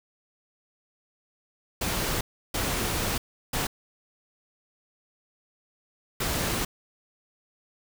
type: noise bursts at uneven times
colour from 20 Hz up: pink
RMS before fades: -28 dBFS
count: 4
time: 1.81-2.21 / 2.54-3.18 / 3.53-3.67 / 6.2-6.65 s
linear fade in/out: 5 ms
effects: none